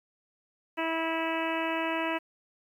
harmonic tone, 326 Hz, E4, 19 cents flat, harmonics 1 / 2 / 3 / 4 / 5 / 6 / 7 / 8 / 9, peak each -33 / -34 / -34 / -40 / -39 / -39 / -42 / -37 / -43 dBFS, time 0.77-2.19 s, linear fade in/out 20 ms, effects 10-bit

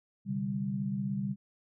sine chord, C suspended second, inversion none, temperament equal with one note detuned, 130.81 / 146.83 / 197.59 Hz, C3 / D3 / G3, 0 / 0 / +14 cents, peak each -37 / -38 / -32 dBFS, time 0.25-1.36 s, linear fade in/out 50 ms, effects none

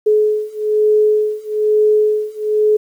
sine beating tone pair, 425.2 / 426.3 Hz, G#4 / G#4, +41 / +45 cents, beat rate 1.1 Hz, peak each -15 / -14 dBFS, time 0.06-2.77 s, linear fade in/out 10 ms, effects 8-bit

